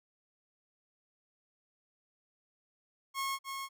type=tone with echo; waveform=sawtooth; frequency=1088 Hz; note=C#6; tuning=33 cents flat; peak=-29 dBFS; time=3.14-3.39 s; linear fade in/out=50 ms; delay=300 ms; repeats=1; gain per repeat=-5 dB; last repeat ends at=3.69 s; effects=none